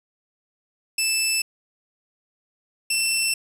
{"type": "tone pair in turn", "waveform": "15% pulse", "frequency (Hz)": [2637, 2682], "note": ["E7", "E7"], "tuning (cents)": [0, 29], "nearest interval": "unison", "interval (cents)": 29, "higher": "second", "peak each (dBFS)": -13, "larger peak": "neither", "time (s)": [[0.98, 1.42], [2.9, 3.34]], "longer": "neither", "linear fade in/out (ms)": 5, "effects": ["resampled to 32000 Hz", "7-bit"]}